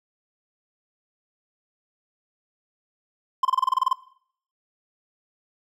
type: tone bursts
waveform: triangle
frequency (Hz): 1041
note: C6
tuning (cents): -9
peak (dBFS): -14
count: 11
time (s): 3.43-3.931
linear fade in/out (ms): 5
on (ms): 21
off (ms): 27
effects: noise-tail reverb RT60 0.6 s tail -20 dB re dry